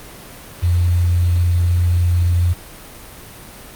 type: tone with quantisation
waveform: sine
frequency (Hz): 87.31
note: F2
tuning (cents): 0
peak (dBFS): -12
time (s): 0.62-2.54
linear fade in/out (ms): 20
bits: 6
effects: pink hiss -37 dBFS RMS until 3.75 s + Opus 32 kbps